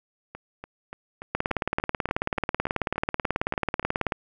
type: two click trains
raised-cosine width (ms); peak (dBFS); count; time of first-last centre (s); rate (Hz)
0.5; -22 / -9; 13 / 52; 0.35-3.828 / 1.35-4.122; 3.45 / 18.4
effects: none